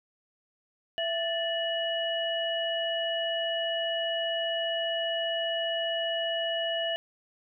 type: tone cluster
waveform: sine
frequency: 665 / 1761 / 2920 Hz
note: E5 / A6 / F#7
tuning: +15 / +1 / -24 cents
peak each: -30 / -36 / -31 dBFS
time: 0.98-6.96 s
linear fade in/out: 0 ms
effects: none